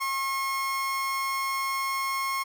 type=tone with amplitude modulation; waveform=30% pulse; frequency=1081 Hz; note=C#6; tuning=44 cents flat; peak=-23 dBFS; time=0-2.44 s; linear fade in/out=20 ms; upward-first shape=sine; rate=270 Hz; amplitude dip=25%; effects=none